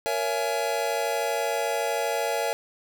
square chord, A# half-diminished seventh, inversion none, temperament just, 466.2 / 559.4 / 671.3 / 839.1 Hz, A#4 / C#5 / E5 / G#5, 0 / +16 / +31 / +18 cents, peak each -31 dBFS, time 0.06-2.53 s, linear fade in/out 0 ms, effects none

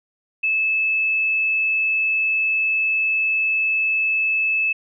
sine tone, 2610 Hz, E7, 18 cents flat, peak -17 dBFS, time 0.43-4.73 s, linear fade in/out 10 ms, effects none

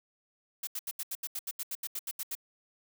blue noise bursts, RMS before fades -36 dBFS, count 15, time 0.63-2.352 s, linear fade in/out 5 ms, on 42 ms, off 78 ms, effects none

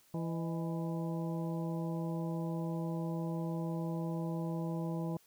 harmonic tone with a mistuned harmonic, 166 Hz, E3, 12 cents sharp, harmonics 1 / 2 / 3 / 4 / 5 / 6, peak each -35 / -41 / -45 / -47 / -49 / -51 dBFS, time 0.14-5.17 s, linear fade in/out 2 ms, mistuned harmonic 4, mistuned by -98 cents, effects white hiss -66 dBFS RMS until 5.26 s

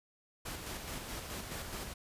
pink noise with tremolo, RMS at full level -41 dBFS, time 0.45-1.94 s, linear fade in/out 10 ms, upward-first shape square, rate 4.7 Hz, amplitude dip 35%, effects resampled to 32000 Hz

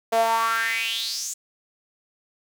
sawtooth tone with high-pass filter sweep, 226.7 Hz, A#3, 48 cents flat, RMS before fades -24 dBFS, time 0.12-1.34 s, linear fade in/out 10 ms, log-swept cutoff 580 to 7400 Hz, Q 6.1, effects none

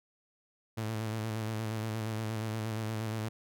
sawtooth tone with vibrato, 110 Hz, A2, in tune, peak -29 dBFS, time 0.77-3.29 s, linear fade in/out 10 ms, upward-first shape square, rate 8.5 Hz, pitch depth 32 cents each way, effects none

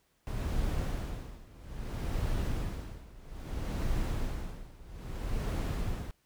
brown noise with tremolo, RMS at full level -31 dBFS, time 0.27-6.11 s, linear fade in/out 0 ms, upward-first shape sine, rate 0.61 Hz, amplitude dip 90%, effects pink hiss -72 dBFS RMS until 6.25 s

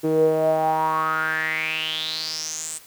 sawtooth tone with band-pass filter sweep, 157.8 Hz, D#3, 25 cents sharp, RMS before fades -23 dBFS, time 0.03-2.79 s, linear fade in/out 20 ms, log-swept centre 380 to 8500 Hz, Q 7.8, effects white hiss -48 dBFS RMS until 2.86 s

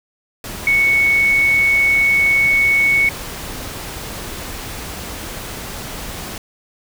sine tone in noise, 2217 Hz, C#7, in tune, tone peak -11 dBFS, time 0.67-3.09 s, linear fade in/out 2 ms, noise pink, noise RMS -29 dBFS, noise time 0.44-6.38 s, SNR +15 dB, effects none

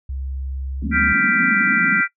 sine tone with pitch glide, 66.8 to 73.69 Hz, C2 to D2, +36 to +6 cents, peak -24 dBFS, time 0.09-1.13 s, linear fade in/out 5 ms, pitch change +170 cents, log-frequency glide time 0.84-0.89 s
pink band-pass noise, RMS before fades -25 dBFS, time 0.82-2.01 s, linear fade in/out 2 ms, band 190 to 260 Hz, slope 48 dB/octave
sine chord, G dominant seventh, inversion third, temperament equal with one note detuned, 1391.3 / 1568 / 1975.5 / 2349 Hz, F6 / G6 / B6 / D7, -7 / 0 / 0 / 0 cents, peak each -19 / -22 / -19 / -24 dBFS, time 0.91-2.08 s, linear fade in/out 50 ms
effects noise-tail reverb RT60 0.1 s tail -20 dB re dry

